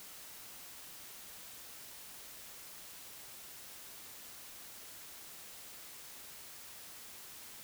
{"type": "silence", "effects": ["white hiss -51 dBFS RMS until 7.63 s"]}